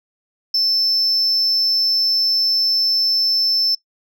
sine tone, 5300 Hz, E8, 9 cents sharp, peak -12 dBFS, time 0.54-3.75 s, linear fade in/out 5 ms, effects noise-tail reverb RT60 0.1 s tail -22 dB re dry + tanh soft clip ceiling -13 dBFS

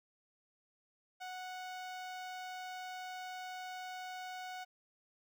sawtooth tone with notch filter, 738 Hz, F#5, 5 cents flat, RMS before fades -45 dBFS, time 1.2-4.65 s, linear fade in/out 20 ms, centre 11000 Hz, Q 0.61, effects none

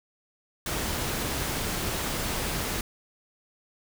pink noise, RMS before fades -30 dBFS, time 0.66-2.81 s, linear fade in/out 2 ms, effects none

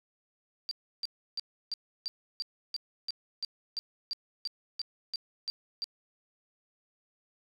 sine tone bursts, 4700 Hz, D8, 1 cent sharp, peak -31 dBFS, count 16, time 0.69-5.842 s, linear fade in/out 0 ms, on 22 ms, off 320 ms, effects none

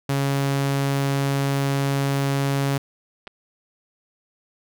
sawtooth tone, 138.59 Hz, C#3, in tune, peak -16 dBFS, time 0.09-2.78 s, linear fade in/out 5 ms
clicks, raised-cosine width 0.3 ms, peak -21 dBFS, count 2, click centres 3.271 / 3.276 s
effects none

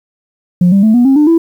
sine tone with pitch steps, 177.6 / 197.06 / 218.7 / 242.6 / 269.2 / 298.7 / 331.4 Hz, F3 / G3 / A3 / B3 / C4 / D4 / E4, +29 / +9 / -10 / -31 / +49 / +29 / +9 cents, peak -3 dBFS, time 0.61-1.38 s, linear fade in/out 5 ms, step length 110 ms, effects tanh soft clip ceiling -2 dBFS + 7-bit

